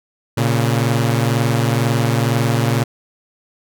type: tone pair together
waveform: sawtooth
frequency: 116.54 / 138.59 Hz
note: A#2 / C#3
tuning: 0 / 0 cents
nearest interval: minor third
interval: 300 cents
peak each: -12 / -15 dBFS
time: 0.37-2.84 s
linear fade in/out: 10 ms
effects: none